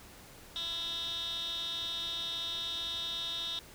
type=tone with band-pass filter; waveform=15% pulse; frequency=336.2 Hz; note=E4; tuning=34 cents sharp; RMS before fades=-37 dBFS; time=0.56-3.59 s; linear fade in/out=0 ms; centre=3700 Hz; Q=9.7; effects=pink hiss -53 dBFS RMS until 3.74 s